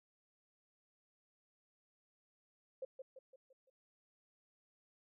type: tone with echo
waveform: sine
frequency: 525 Hz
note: C5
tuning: 6 cents sharp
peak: -40 dBFS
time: 2.82-2.85 s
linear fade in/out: 5 ms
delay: 170 ms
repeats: 5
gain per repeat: -6 dB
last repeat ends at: 3.7 s
effects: none